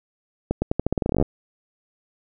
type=accelerating click train; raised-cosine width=2 ms; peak=-7 dBFS; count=17; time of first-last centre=0.51-1.225 s; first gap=110 ms; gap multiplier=0.86; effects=none